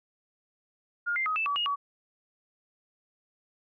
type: tone with pitch steps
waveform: sine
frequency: 1417 / 2094 / 1260 / 2640 / 1144 / 2868 / 1135 Hz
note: F6 / C7 / D#6 / E7 / D6 / F7 / C#6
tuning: +25 / +1 / +21 / +2 / -46 / +45 / +41 cents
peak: -26 dBFS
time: 1.06-1.76 s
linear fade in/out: 20 ms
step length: 100 ms
effects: none